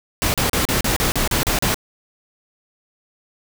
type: noise bursts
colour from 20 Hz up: pink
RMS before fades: -19 dBFS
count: 10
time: 0.22-1.744 s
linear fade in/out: 0 ms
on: 120 ms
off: 36 ms
effects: none